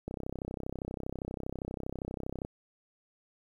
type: click train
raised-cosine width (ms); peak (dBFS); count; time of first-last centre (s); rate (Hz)
2; -23; 78; 0.08-2.449; 32.5
effects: 10-bit